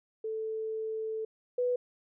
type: tone pair in turn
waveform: sine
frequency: 440 / 493.9 Hz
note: A4 / B4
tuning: 0 / 0 cents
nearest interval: major second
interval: 200 cents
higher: second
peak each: -32 / -26 dBFS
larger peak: second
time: 0.24-1.25 / 1.58-1.76 s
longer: first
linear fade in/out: 5 ms
effects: none